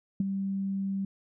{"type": "tone with ADSR envelope", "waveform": "sine", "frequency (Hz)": 195, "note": "G3", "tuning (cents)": -9, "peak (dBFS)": -20, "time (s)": [0.2, 1.05], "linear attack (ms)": 4, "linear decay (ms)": 18, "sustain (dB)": -8, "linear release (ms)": 4, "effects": ["tanh soft clip ceiling -16 dBFS"]}